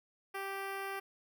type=tone with notch filter; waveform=10% pulse; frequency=391.2 Hz; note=G4; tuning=4 cents flat; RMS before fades=-40 dBFS; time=0.34-1 s; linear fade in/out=10 ms; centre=6600 Hz; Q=0.9; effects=none